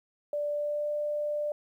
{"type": "tone with pitch glide", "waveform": "sine", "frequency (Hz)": [587, 593.1], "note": ["D5", "D5"], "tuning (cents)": [-1, 17], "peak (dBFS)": -28, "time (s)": [0.33, 1.52], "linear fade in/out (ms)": 2, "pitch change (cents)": 18, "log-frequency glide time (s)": [0.5, 0.9], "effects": ["11-bit"]}